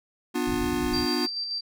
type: chord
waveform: square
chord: B diminished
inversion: none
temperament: just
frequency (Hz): 246.9 / 296.3 / 355.6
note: B3 / D4 / F4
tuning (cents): 0 / +15 / +31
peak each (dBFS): -30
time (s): 0.34-1.27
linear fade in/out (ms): 20
type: low-pass noise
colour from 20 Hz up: pink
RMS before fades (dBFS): -35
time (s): 0.47-1.06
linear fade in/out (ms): 10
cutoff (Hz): 200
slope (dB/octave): 96
type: tone with tremolo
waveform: sine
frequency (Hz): 4687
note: D8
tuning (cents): -4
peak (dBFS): -27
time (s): 0.93-1.61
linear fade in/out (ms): 10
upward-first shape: square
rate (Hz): 6.9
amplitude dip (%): 35
effects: none